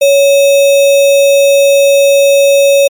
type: tone with sample-and-hold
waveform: sine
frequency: 559 Hz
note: C#5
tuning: 14 cents sharp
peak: -3 dBFS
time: 0.01-2.88 s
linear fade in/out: 10 ms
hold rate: 3150 Hz
effects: MP3 64 kbps